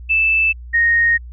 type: tone pair in turn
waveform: sine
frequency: 2637 / 1860.9 Hz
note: E7 / A#6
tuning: 0 / -3 cents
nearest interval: tritone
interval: 603 cents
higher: first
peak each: -12 / -11 dBFS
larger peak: second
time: 0.09-0.53 / 0.73-1.18 s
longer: second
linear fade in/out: 20 ms
effects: added 60 Hz sine -31 dBFS peak until 1.32 s